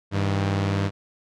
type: tone pair together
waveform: sawtooth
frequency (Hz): 99.01 / 158.7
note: G2 / D#3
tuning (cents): +18 / +35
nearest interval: minor sixth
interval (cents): 817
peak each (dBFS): -18 / -25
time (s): 0.11-0.91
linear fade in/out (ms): 50
effects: low-pass 5000 Hz 12 dB/octave